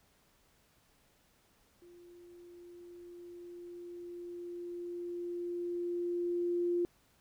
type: tone with level ramp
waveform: sine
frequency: 349.2 Hz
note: F4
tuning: in tune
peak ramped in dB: -54 to -28 dBFS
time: 1.82-6.85 s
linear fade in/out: 0 ms
effects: pink hiss -69 dBFS RMS until 7.2 s